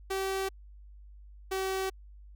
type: tone pair in turn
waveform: sawtooth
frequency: 385.2 / 381.7 Hz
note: G4 / G4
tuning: -30 / -46 cents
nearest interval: unison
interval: 16 cents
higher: first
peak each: -26 dBFS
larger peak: neither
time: 0.1-0.49 / 1.51-1.9 s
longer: neither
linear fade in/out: 10 ms
effects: added 50 Hz sine -48 dBFS peak until 2.35 s